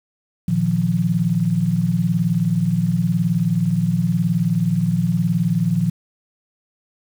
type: chord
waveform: sine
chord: Bb suspended fourth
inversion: none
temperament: equal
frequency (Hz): 116.54 / 155.56 / 174.61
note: Bb2 / Eb3 / F3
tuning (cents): 0 / 0 / 0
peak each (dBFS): -23 / -21 / -18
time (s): 0.48-5.9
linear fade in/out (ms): 5
effects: 7-bit